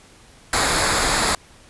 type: noise with comb filter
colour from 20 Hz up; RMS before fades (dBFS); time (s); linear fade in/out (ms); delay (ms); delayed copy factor
pink; -19; 0.53-1.35; 2; 0.34; -0.6
effects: pink hiss -49 dBFS RMS until 1.69 s + resampled to 24000 Hz